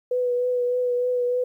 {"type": "tone with vibrato", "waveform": "sine", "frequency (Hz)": 493.9, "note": "B4", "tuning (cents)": 0, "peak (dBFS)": -20, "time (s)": [0.11, 1.44], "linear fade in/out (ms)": 5, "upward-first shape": "triangle", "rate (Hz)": 3.3, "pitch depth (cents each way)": 24, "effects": ["10-bit"]}